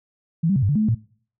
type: tone with pitch steps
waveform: sine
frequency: 164.3 / 196.2 / 133.4 / 99.5 / 145.6 / 214.4 / 216.1 / 113.4 Hz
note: E3 / G3 / C3 / G2 / D3 / A3 / A3 / A#2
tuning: -5 / +2 / +34 / +26 / -15 / -45 / -31 / -47 cents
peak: -16 dBFS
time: 0.43-0.95 s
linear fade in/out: 10 ms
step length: 65 ms
effects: noise-tail reverb RT60 0.5 s tail -22 dB re dry